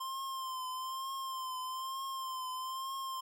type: tone with vibrato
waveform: square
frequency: 1048 Hz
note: C6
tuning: 2 cents sharp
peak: -38 dBFS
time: 0-3.21 s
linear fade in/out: 10 ms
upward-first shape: triangle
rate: 1.1 Hz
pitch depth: 48 cents each way
effects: none